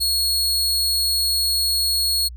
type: tone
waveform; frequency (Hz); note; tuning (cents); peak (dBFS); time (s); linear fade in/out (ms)
sawtooth; 4328; C#8; -42; -15; 0-2.29; 20
effects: added 60 Hz sine -33 dBFS peak until 2.36 s